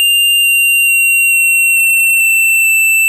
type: tone with pitch steps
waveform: square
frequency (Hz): 2794 / 2771 / 2749 / 2727 / 2705 / 2683 / 2662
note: F7 / F7 / F7 / F7 / E7 / E7 / E7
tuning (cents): 0 / -14 / -28 / -42 / +44 / +30 / +16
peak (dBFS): -8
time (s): 0-3.08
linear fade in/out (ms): 0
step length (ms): 440
effects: none